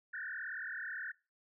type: tone with frequency modulation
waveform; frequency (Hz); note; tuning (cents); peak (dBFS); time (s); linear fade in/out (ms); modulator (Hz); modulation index
sine; 1646; G#6; -16; -39; 0.13-1.12; 10; 38.6; 4.9
effects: noise-tail reverb RT60 0.3 s tail -22 dB re dry